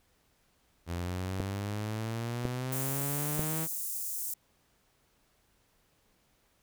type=exponential sweep; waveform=sawtooth; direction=up; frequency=84.9 to 162.6 Hz; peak=-29 dBFS; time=0.86-3.68 s; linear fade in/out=50 ms
type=clicks; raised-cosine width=2 ms; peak=-19 dBFS; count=3; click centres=1.402 / 2.453 / 3.394 s
type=high-pass noise; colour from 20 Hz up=white; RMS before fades=-36 dBFS; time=2.72-4.34 s; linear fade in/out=5 ms; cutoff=7000 Hz; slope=24 dB/octave
effects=pink hiss -70 dBFS RMS until 6.62 s